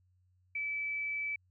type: tone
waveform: sine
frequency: 2306 Hz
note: D7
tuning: 32 cents flat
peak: -33 dBFS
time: 0.55-1.36 s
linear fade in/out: 5 ms
effects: added 91 Hz sine -67 dBFS peak until 1.5 s